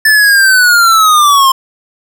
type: linear sweep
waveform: square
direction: down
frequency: 1760 to 1046.5 Hz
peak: -5 dBFS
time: 0.05-1.52 s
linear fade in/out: 5 ms
effects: none